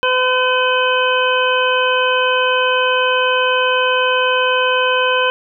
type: harmonic tone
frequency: 508 Hz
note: B4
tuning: 49 cents sharp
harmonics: 1 / 2 / 3 / 5 / 6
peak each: -17 / -18 / -19 / -21 / -21 dBFS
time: 0.03-5.3 s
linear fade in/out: 0 ms
effects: none